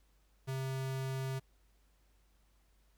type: tone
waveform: square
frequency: 132.8 Hz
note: C3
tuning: 26 cents sharp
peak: -36 dBFS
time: 0.47-1.4 s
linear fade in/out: 20 ms
effects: added 50 Hz sine -67 dBFS peak until 2.97 s + pink hiss -75 dBFS RMS until 2.97 s